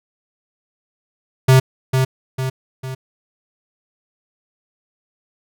square tone with echo, 130.9 Hz, C3, 1 cent sharp, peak -8 dBFS, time 1.48-1.6 s, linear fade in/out 10 ms, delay 450 ms, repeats 3, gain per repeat -6 dB, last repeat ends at 2.95 s, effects none

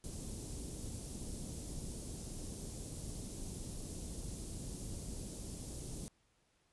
pink band-stop noise, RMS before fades -44 dBFS, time 0.04-6.08 s, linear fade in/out 0 ms, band 340 to 7700 Hz, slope 12 dB/octave, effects pink hiss -75 dBFS RMS until 6.72 s + resampled to 24000 Hz

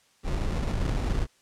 brown noise with sample-and-hold, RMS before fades -27 dBFS, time 0.23-1.27 s, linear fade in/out 50 ms, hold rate 1575 Hz, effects white hiss -63 dBFS RMS until 1.41 s + low-pass 8000 Hz 12 dB/octave

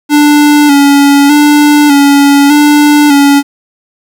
square tone with vibrato, 288.5 Hz, D4, 31 cents flat, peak -3 dBFS, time 0.09-3.43 s, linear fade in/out 50 ms, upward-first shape square, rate 0.83 Hz, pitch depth 37 cents each way, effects 7-bit

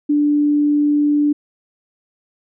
sine tone, 293.7 Hz, D4, in tune, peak -12 dBFS, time 0.09-1.33 s, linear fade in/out 10 ms, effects none

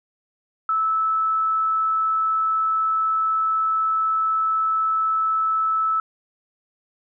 sine tone, 1308 Hz, E6, 14 cents flat, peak -18 dBFS, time 0.69-6 s, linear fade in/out 2 ms, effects none

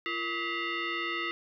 sine tone with frequency modulation, 343.3 Hz, F4, 30 cents flat, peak -30 dBFS, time 0.06-1.31 s, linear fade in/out 0 ms, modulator 811 Hz, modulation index 3.5, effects none

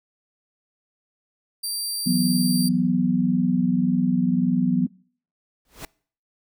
20% pulse tone, 4699 Hz, D8, in tune, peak -20 dBFS, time 1.63-2.69 s, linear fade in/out 10 ms
sine chord, E suspended second, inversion none, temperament equal, 164.81 / 185 / 246.9 Hz, E3 / F#3 / B3, 0 / 0 / 0 cents, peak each -26 / -21 / -21 dBFS, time 2.06-4.87 s, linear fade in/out 10 ms
pink noise with exponential growth, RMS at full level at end -32 dBFS, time 5.65-5.85 s, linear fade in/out 2 ms, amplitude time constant 43 ms
effects noise-tail reverb RT60 0.5 s tail -24 dB re dry

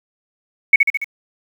sine tone with echo, 2217 Hz, C#7, in tune, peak -4 dBFS, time 0.73-0.76 s, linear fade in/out 5 ms, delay 71 ms, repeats 4, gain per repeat -4 dB, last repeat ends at 1.044 s, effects 7-bit

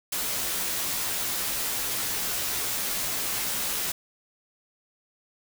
white noise with comb filter, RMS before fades -29 dBFS, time 0.12-3.92 s, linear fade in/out 5 ms, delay 13 ms, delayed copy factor -0.65, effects none

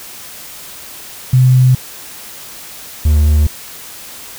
sine / triangle tone pair in turn, 128.1 / 75.41 Hz, C3 / D2, -36 / +46 cents, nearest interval major sixth, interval 918 cents, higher first, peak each -5 dBFS, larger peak neither, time 1.33-1.75 / 3.05-3.47 s, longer neither, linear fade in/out 5 ms, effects white hiss -32 dBFS RMS until 4.38 s

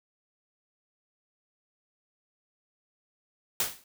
white noise with exponential decay, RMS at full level -24 dBFS, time 3.6-3.84 s, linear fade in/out 2 ms, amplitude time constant 52 ms, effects none

